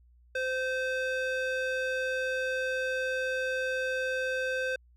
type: tone with band-pass filter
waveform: square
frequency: 517 Hz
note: C5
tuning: 21 cents flat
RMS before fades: -31 dBFS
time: 0.35-4.76 s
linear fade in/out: 5 ms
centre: 1500 Hz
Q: 1
effects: added 60 Hz sine -57 dBFS peak until 4.96 s